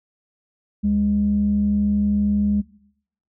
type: tone pair together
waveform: sine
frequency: 72.55 / 205.2 Hz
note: D2 / G#3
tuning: -21 / -21 cents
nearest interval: octave + tritone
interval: 1800 cents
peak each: -26 / -16 dBFS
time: 0.83-2.62 s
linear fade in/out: 20 ms
effects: noise-tail reverb RT60 0.8 s tail -23 dB re dry + tanh soft clip ceiling -10 dBFS